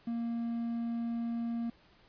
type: tone with quantisation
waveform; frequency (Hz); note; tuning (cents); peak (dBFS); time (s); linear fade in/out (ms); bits
triangle; 233.1; A#3; 0; -30; 0.07-1.7; 5; 10
effects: pink hiss -63 dBFS RMS until 2.08 s + resampled to 11025 Hz